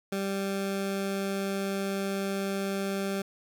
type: tone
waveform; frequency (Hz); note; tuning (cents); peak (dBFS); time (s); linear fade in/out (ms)
20% pulse; 196; G3; 0; -24; 0.12-3.22; 5
effects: none